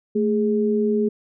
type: tone pair together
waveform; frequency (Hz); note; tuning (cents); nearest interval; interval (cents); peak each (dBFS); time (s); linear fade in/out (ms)
sine; 220 / 415.3; A3 / G#4; 0 / 0; major seventh; 1100; -20; 0.15-1.09; 10
effects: none